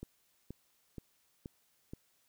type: click train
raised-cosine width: 3 ms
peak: -30 dBFS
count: 5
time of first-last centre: 0.03-1.935 s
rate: 2.1 Hz
effects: white hiss -73 dBFS RMS until 2.28 s